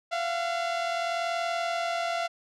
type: tone pair together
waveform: sawtooth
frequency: 682 / 722.6 Hz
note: F5 / F#5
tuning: -41 / -41 cents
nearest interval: minor second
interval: 100 cents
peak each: -24 / -31 dBFS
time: 0.11-2.28 s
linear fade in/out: 20 ms
effects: low-pass 5000 Hz 12 dB/octave